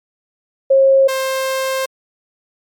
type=tone pair in turn; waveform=sine / sawtooth; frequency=539 / 528.8 Hz; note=C#5 / C5; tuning=-49 / +18 cents; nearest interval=unison; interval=33 cents; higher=first; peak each=-7 / -13 dBFS; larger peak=first; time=0.7-1.08 / 1.08-1.86 s; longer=second; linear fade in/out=10 ms; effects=MP3 96 kbps